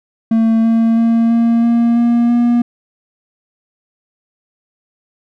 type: tone with pitch steps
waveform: triangle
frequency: 225.1 / 227.3 / 229.6 / 231.8 / 234.1 / 236.4 / 238.8 Hz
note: A3 / A#3 / A#3 / A#3 / A#3 / A#3 / A#3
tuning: +40 / -43 / -26 / -10 / +8 / +24 / +42 cents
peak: -7 dBFS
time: 0.31-2.62 s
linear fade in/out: 5 ms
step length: 330 ms
effects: none